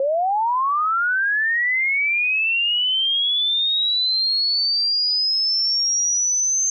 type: linear sweep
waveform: sine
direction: up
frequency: 527 to 6320 Hz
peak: -17 dBFS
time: 0-6.7 s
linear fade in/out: 2 ms
effects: none